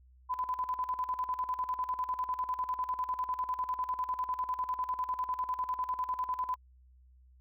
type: tone with tremolo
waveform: sine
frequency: 1007 Hz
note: B5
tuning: 33 cents sharp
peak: -29 dBFS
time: 0.29-6.56 s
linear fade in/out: 20 ms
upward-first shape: square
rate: 10 Hz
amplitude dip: 70%
effects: added 63 Hz sine -57 dBFS peak until 7.4 s